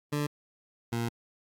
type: tone pair in turn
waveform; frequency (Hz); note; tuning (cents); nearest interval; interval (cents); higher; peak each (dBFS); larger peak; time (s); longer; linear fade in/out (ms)
20% pulse; 147.1 / 117.05; D3 / A#2; +3 / +8; major third; 395; first; -23 / -24; first; 0.12-0.27 / 0.92-1.09; second; 10
effects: AAC 64 kbps